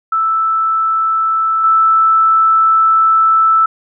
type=tone with level steps; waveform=sine; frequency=1318.5 Hz; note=E6; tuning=in tune; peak=-11 / -7 dBFS; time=0.12-3.66 s; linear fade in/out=5 ms; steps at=1.64 s; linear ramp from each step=2 ms; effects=none